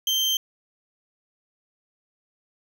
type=tone; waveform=35% pulse; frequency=3136 Hz; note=G7; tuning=in tune; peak=-19 dBFS; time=0.07-0.37 s; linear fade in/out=2 ms; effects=none